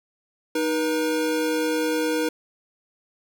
square tone pair together, 311.1 / 481.7 Hz, D#4 / B4, 0 / -43 cents, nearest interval minor sixth, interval 757 cents, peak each -25 dBFS, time 0.55-2.29 s, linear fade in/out 5 ms, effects none

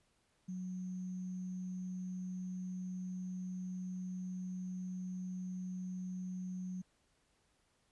sine tone with sample-and-hold, 183.7 Hz, F#3, 12 cents flat, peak -39 dBFS, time 0.48-6.82 s, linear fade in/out 10 ms, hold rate 6300 Hz, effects pink hiss -75 dBFS RMS until 7.91 s + resampled to 24000 Hz

